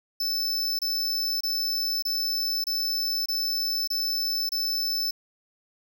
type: tone bursts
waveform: square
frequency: 5274 Hz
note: E8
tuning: in tune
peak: -25 dBFS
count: 8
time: 0.2-5.109 s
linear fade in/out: 5 ms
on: 590 ms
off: 27 ms
effects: 11-bit